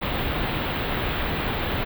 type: band-stop noise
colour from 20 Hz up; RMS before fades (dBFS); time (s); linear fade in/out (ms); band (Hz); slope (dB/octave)
pink; -26; 0.01-1.85; 20; 3800 to 16000; 48
effects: none